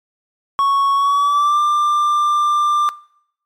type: tone with pitch glide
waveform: triangle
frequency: 1108.7 to 1188.3 Hz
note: C#6 to D6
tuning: 0 to +20 cents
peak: -10 dBFS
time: 0.59-2.89 s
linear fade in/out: 0 ms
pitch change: +120 cents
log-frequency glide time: 0.95-1.6 s
effects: noise-tail reverb RT60 0.7 s tail -22 dB re dry + MP3 96 kbps